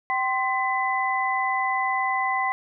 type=tone cluster; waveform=sine; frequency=773 / 1045 / 2006 Hz; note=G5 / C6 / B6; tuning=-24 / -2 / +26 cents; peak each=-26 dBFS; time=0.1-2.52 s; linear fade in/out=0 ms; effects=none